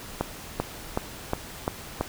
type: accelerating click train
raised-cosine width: 1 ms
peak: -10 dBFS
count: 6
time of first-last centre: 0.21-2.01 s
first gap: 390 ms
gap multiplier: 0.96
effects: pink hiss -41 dBFS RMS until 2.08 s